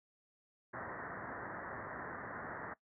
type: low-pass noise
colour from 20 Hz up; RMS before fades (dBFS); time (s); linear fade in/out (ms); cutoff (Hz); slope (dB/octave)
white; -45; 0.73-2.74; 10; 1900; 96
effects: noise-tail reverb RT60 0.1 s tail -19 dB re dry + high-pass 80 Hz 12 dB/octave